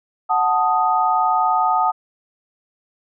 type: chord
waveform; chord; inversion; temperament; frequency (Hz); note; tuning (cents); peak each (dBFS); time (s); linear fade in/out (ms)
sine; D# diminished; first; equal; 740 / 880 / 1244.5; F#5 / A5 / D#6; 0 / 0 / 0; -19; 0.29-1.92; 20
effects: none